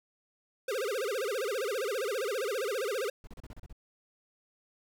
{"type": "tone with vibrato", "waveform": "square", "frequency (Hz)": 461.3, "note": "A#4", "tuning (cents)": -18, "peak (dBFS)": -31, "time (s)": [0.68, 3.1], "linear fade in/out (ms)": 5, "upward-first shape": "sine", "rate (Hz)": 15, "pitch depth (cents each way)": 280}
{"type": "noise bursts", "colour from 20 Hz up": "brown", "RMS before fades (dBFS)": -45, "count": 8, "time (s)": [3.24, 3.727], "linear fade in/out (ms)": 2, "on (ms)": 32, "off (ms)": 33}
{"effects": []}